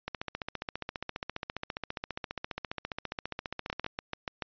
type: two click trains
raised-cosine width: 0.3 ms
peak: -17 / -18 dBFS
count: 6 / 57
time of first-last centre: 3.7-4.423 / 0.08-3.864 s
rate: 6.92 / 14.8 Hz
effects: resampled to 11025 Hz